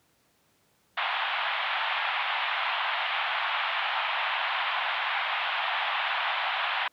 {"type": "band-pass noise", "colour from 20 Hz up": "pink", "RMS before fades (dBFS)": -29, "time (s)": [0.97, 6.88], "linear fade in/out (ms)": 5, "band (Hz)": [720, 3500], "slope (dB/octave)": 48, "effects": ["pink hiss -67 dBFS RMS until 6.92 s", "high-pass 100 Hz 12 dB/octave"]}